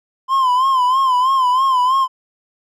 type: tone with vibrato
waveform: triangle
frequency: 1033 Hz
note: C6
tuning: 22 cents flat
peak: -10 dBFS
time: 0.28-2.08 s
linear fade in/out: 50 ms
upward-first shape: sine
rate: 3.1 Hz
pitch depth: 81 cents each way
effects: none